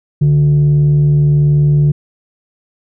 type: tone with frequency modulation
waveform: sine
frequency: 146.83 Hz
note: D3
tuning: in tune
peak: -6 dBFS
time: 0.21-1.92 s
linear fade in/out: 10 ms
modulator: 215 Hz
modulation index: 0.2
effects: tanh soft clip ceiling -3 dBFS